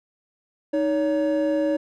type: tone pair together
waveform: triangle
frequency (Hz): 311.1 / 564.7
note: D#4 / C#5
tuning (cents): 0 / +32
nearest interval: minor seventh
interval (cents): 1032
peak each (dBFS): -20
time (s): 0.73-1.77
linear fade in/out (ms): 10
effects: tanh soft clip ceiling -10 dBFS